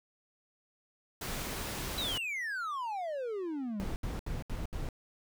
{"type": "noise", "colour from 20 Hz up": "pink", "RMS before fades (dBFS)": -38, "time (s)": [1.21, 2.18], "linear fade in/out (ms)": 5}
{"type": "exponential sweep", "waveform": "triangle", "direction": "down", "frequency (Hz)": [3995, 185], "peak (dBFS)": -32, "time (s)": [1.98, 3.84], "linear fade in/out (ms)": 0}
{"type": "noise bursts", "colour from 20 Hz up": "brown", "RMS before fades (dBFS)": -36, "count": 5, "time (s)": [3.8, 4.888], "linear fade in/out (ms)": 0, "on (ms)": 160, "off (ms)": 72}
{"effects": []}